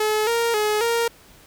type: tone with pitch steps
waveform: sawtooth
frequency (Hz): 428.7 / 465.8 / 423.5 / 465.9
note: A4 / A#4 / G#4 / A#4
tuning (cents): -45 / -1 / +34 / -1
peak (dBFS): -15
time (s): 0-1.08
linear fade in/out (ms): 5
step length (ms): 270
effects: pink hiss -50 dBFS RMS until 1.46 s